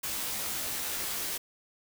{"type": "noise with comb filter", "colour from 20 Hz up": "white", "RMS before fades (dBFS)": -34, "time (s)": [0.03, 1.38], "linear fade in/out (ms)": 10, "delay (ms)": 17, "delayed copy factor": -0.95, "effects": []}